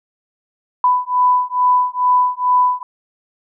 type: beating tone pair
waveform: sine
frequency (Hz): 995 / 997.3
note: B5 / B5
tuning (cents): +13 / +17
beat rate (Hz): 2.3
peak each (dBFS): -15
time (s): 0.84-2.83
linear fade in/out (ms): 2
effects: none